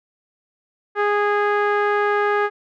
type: tone with low-pass filter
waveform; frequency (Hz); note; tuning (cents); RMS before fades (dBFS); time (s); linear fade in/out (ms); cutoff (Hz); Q
sawtooth; 412.6; G#4; -11; -19; 0.95-2.5; 50; 1600; 2.4
effects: none